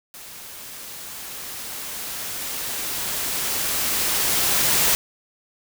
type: noise with level ramp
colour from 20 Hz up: white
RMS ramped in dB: -40 to -18 dBFS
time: 0.14-4.95 s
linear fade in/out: 0 ms
effects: none